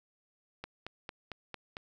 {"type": "click train", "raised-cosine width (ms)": 0.3, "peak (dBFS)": -24, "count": 6, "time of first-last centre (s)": [0.64, 1.769], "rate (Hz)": 4.43, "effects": []}